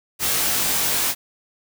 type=noise with comb filter; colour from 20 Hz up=white; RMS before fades=-21 dBFS; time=0.19-1.15 s; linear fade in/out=50 ms; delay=20 ms; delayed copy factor=+0.8; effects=none